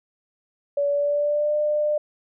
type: tone with pitch glide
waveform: sine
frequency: 571 to 599 Hz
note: D5 to D5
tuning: -49 to +34 cents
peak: -19 dBFS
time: 0.77-1.98 s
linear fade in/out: 5 ms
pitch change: +83 cents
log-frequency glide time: 0.88-1.54 s
effects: none